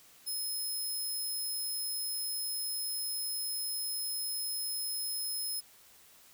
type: tone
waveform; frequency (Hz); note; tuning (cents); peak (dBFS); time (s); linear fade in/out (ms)
10% pulse; 5150; E8; -41; -28; 0.26-5.61; 20
effects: white hiss -59 dBFS RMS until 6.33 s